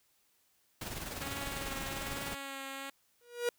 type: noise with tremolo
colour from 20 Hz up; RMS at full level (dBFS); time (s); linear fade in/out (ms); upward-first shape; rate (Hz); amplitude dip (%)
pink; -39; 0.81-2.35; 5; sine; 20; 50
type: tone with vibrato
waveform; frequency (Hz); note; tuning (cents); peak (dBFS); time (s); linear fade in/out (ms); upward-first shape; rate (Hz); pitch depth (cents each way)
5% pulse; 274.8; C#4; -15; -29; 1.21-2.9; 5; sine; 1.2; 23
type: tone with exponential growth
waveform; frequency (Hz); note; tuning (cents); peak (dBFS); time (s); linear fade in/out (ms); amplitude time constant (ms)
45% pulse; 480.2; B4; -49; -27; 3.21-3.49; 2; 60
effects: white hiss -72 dBFS RMS until 3.58 s